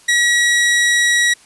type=tone; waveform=sawtooth; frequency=1917 Hz; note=A#6; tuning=48 cents sharp; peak=-8 dBFS; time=0.08-1.34 s; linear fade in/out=10 ms; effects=white hiss -47 dBFS RMS until 1.45 s + resampled to 24000 Hz